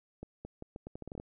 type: accelerating click train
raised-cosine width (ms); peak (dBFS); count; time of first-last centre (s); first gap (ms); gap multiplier
2; -29; 12; 0.23-1.199; 220; 0.79
effects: none